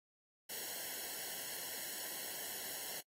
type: noise with comb filter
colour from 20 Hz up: white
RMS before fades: -44 dBFS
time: 0.49-3.01 s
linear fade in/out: 10 ms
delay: 0.82 ms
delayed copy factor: -1
effects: noise-tail reverb RT60 0.1 s tail -26 dB re dry + AAC 48 kbps